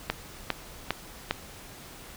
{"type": "click train", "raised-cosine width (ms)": 0.3, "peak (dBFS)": -9, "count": 4, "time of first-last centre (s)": [0.1, 1.31], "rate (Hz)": 2.48, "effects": ["pink hiss -46 dBFS RMS until 2.16 s"]}